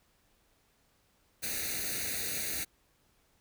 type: noise with comb filter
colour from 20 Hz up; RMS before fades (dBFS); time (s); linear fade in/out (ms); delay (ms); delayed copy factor
white; -35; 1.42-2.65; 20; 0.47; +0.85
effects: pink hiss -70 dBFS RMS until 3.4 s

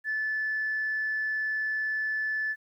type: tone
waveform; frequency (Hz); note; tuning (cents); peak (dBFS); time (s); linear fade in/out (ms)
sine; 1741; A6; -19; -26; 0.04-2.56; 50
effects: tanh soft clip ceiling -22 dBFS + 11-bit

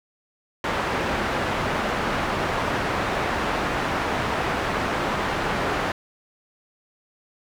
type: low-pass noise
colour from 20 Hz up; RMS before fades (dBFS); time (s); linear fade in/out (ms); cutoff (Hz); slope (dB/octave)
white; -25; 0.64-5.92; 2; 1400; 12
effects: none

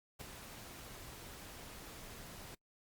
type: noise with ADSR envelope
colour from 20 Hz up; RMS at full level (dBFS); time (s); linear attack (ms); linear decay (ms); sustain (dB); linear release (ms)
pink; -44; 0.19-2.55; 23; 4; -7; 6
effects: noise-tail reverb RT60 0.1 s tail -25 dB re dry + Opus 48 kbps

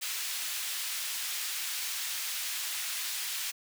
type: high-pass noise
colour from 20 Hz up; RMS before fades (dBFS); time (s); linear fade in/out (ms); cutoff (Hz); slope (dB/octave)
pink; -35; 0.01-3.52; 20; 2400; 12
effects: none

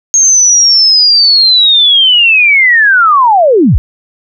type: linear sweep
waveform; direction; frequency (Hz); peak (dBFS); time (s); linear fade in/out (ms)
sine; down; 6500 to 33.75; -3; 0.14-3.78; 0
effects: none

